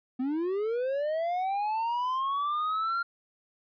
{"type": "linear sweep", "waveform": "triangle", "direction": "up", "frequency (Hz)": [246.9, 1396.9], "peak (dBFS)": -25, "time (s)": [0.19, 3.03], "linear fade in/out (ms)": 10, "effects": ["resampled to 11025 Hz"]}